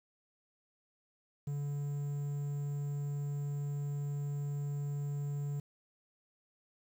triangle tone with quantisation, 143.7 Hz, D3, 37 cents flat, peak -32 dBFS, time 1.47-5.6 s, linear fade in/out 5 ms, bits 10, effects none

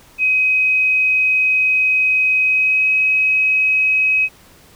sine tone with pitch glide, 2526 to 2542 Hz, D#7 to D#7, +26 to +36 cents, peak -12 dBFS, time 0.18-4.29 s, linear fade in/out 50 ms, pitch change +10 cents, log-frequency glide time 2.44-2.89 s, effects pink hiss -47 dBFS RMS until 4.75 s

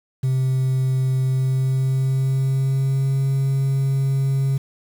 sine tone with pitch glide, 130.81 to 135.66 Hz, C3 to C#3, 0 to -37 cents, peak -14 dBFS, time 0.23-4.58 s, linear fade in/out 10 ms, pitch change +63 cents, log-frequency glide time 1.23-3.24 s, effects tanh soft clip ceiling -16 dBFS + 7-bit

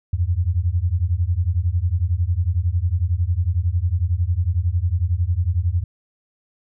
sine beating tone pair, 82.41 / 93.41 Hz, E2 / F#2, 0 / +17 cents, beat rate 11 Hz, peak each -20 dBFS, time 0.13-5.84 s, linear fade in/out 5 ms, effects none

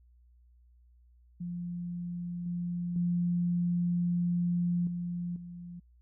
sine tone with level steps, 174.61 Hz, F3, in tune, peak -34 / -31 / -26 / -32 / -41 dBFS, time 1.4-5.8 s, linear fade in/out 10 ms, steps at 2.46 / 2.96 / 4.87 / 5.36 s, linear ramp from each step 2 ms, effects added 60 Hz sine -58 dBFS peak until 6.01 s

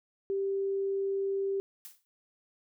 sine tone, 392 Hz, G4, in tune, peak -28 dBFS, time 0.3-1.6 s, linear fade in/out 0 ms
blue noise with exponential decay, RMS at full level -43 dBFS, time 1.85-2.05 s, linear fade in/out 0 ms, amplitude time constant 43 ms
effects none

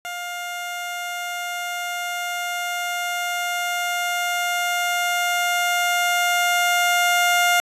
15% pulse tone with level ramp, 706 Hz, F5, 19 cents sharp, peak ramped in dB -22 to -9 dBFS, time 0.05-7.6 s, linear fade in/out 0 ms, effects resampled to 32000 Hz

